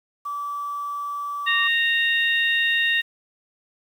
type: tone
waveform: sine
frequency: 1155 Hz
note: D6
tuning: 29 cents flat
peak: -26 dBFS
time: 0.25-1.68 s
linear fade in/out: 10 ms
type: harmonic tone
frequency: 926 Hz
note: A#5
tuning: 12 cents flat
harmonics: 2 / 3 / 4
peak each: -20 / -24 / -26 dBFS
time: 1.46-3.02 s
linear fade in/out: 20 ms
effects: 8-bit